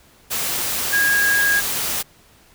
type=tone in noise; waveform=sine; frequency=1639 Hz; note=G#6; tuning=23 cents flat; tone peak=-15 dBFS; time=0.92-1.61 s; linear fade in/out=20 ms; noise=white; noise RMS=-23 dBFS; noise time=0.3-2.03 s; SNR=+5 dB; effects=pink hiss -52 dBFS RMS until 2.54 s